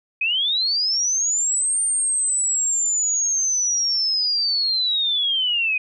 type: linear two-way sweep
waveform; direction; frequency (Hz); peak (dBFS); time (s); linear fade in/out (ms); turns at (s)
sine; up then down; 2473 to 8870 to 2473; -18; 0.21-5.78; 5; 1.81
effects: none